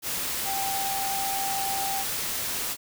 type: tone in noise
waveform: sine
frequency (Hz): 784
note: G5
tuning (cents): 0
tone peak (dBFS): -29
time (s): 0.44-2.05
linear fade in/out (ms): 50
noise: white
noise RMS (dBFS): -30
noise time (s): 0.02-2.77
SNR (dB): -2
effects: none